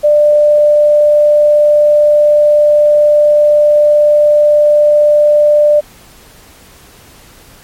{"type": "tone", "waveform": "sine", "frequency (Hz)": 594, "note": "D5", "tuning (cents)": 20, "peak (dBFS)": -4, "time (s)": [0.03, 5.81], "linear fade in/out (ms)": 20, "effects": ["pink hiss -40 dBFS RMS until 7.63 s", "MP3 64 kbps"]}